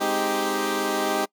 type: chord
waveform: 15% pulse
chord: Ab major seventh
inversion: none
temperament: equal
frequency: 207.7 / 261.6 / 311.1 / 392 Hz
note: Ab3 / C4 / Eb4 / G4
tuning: 0 / 0 / 0 / 0 cents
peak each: -25 / -25 / -22 / -19 dBFS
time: 0-1.26 s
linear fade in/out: 20 ms
effects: noise-tail reverb RT60 0.1 s tail -24 dB re dry